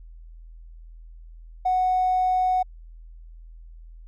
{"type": "tone with tanh clipping", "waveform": "triangle", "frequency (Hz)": 739, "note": "F#5", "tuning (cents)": -2, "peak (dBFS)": -18, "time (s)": [1.65, 2.63], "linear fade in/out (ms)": 10, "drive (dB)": 1, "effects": ["added 41 Hz sine -41 dBFS peak until 4.07 s"]}